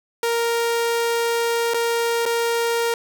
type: tone with dropouts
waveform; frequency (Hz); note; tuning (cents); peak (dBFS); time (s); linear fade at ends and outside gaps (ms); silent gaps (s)
sawtooth; 466.2; A#4; 0; -15; 0.23-2.94; 2; 1.737-1.743 / 2.255-2.261
effects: none